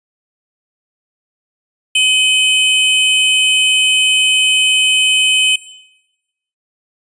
square tone pair together, 2535 / 3039 Hz, D#7 / F#7, +32 / +46 cents, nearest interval minor third, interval 314 cents, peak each -14 / -12 dBFS, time 1.95-5.56 s, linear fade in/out 5 ms, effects noise-tail reverb RT60 1.0 s tail -18 dB re dry + resampled to 22050 Hz

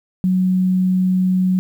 sine tone, 185 Hz, F#3, in tune, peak -13 dBFS, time 0.24-1.59 s, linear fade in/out 0 ms, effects 8-bit

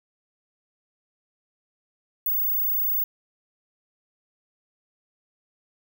sine tone, 15610 Hz, B9, 21 cents flat, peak -21 dBFS, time 2.26-3.04 s, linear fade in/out 5 ms, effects none

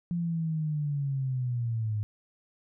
sine linear sweep, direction down, 174.2 to 103.83 Hz, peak -27 dBFS, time 0.11-2.03 s, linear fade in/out 0 ms, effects none

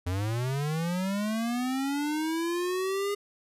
square linear sweep, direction up, 86.3 to 410 Hz, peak -28 dBFS, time 0.06-3.15 s, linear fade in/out 10 ms, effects resampled to 32000 Hz

